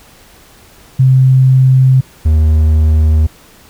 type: tone pair in turn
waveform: sine / triangle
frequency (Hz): 130.81 / 77.78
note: C3 / D#2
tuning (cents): 0 / 0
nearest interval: major sixth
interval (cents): 900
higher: first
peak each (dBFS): -4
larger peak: neither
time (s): 0.99-2.01 / 2.25-3.27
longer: neither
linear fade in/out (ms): 10
effects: pink hiss -42 dBFS RMS until 3.69 s